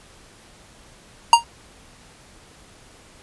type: tone with exponential decay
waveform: square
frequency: 935 Hz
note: A#5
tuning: 5 cents sharp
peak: -4 dBFS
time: 1.33-1.44 s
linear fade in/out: 2 ms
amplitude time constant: 22 ms
effects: pink hiss -49 dBFS RMS until 3.22 s + resampled to 24000 Hz